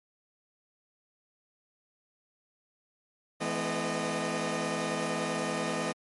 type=tone cluster; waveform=15% pulse; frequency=165.8 / 215.8 / 253.9 / 611 Hz; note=E3 / A3 / B3 / D#5; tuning=+10 / -33 / +48 / -32 cents; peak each=-29 dBFS; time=3.4-5.93 s; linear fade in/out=20 ms; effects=MP3 48 kbps